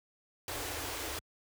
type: band-stop noise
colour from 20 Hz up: pink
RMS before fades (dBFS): -38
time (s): 0.48-1.19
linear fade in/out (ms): 2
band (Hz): 110 to 270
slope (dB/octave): 96
effects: high-pass 60 Hz 12 dB/octave